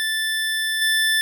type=tone with level steps; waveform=25% pulse; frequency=1760 Hz; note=A6; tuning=in tune; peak=-17 / -13 dBFS; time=0-1.21 s; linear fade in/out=0 ms; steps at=0.81 s; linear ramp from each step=10 ms; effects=none